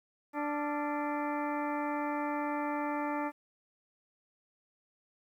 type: harmonic tone with a mistuned harmonic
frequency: 293.7 Hz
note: D4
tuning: in tune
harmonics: 1 / 2 / 3 / 4 / 5 / 6 / 7 / 8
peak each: -35 / -39 / -36 / -42 / -45 / -45 / -48 / -49 dBFS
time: 0.33-3.32 s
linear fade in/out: 50 ms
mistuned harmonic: 5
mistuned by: -110 cents
effects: 11-bit